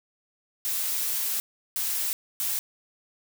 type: noise bursts at uneven times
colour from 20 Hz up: blue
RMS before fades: -28 dBFS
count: 3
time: 0.65-1.4 / 1.76-2.13 / 2.4-2.59 s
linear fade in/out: 0 ms
effects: none